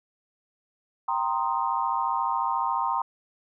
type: chord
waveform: sine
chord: C minor seventh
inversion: second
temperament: equal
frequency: 784 / 932.3 / 1046.5 / 1244.5 Hz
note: G5 / Bb5 / C6 / Eb6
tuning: 0 / 0 / 0 / 0 cents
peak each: -31 / -27 / -28 / -33 dBFS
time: 1.08-3.02 s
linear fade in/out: 5 ms
effects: none